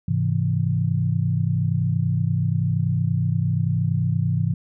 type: chord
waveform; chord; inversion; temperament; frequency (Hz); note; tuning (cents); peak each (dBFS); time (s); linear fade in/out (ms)
sine; Ab augmented; none; equal with one note detuned; 103.83 / 132.49 / 164.81; Ab2 / C3 / E3; 0 / +22 / 0; -23; 0.08-4.54; 5
effects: none